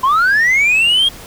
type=linear sweep; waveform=sine; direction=up; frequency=1000 to 3279 Hz; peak=-7 dBFS; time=0.03-1.09 s; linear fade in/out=10 ms; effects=tanh soft clip ceiling -8 dBFS + pink hiss -35 dBFS RMS until 1.26 s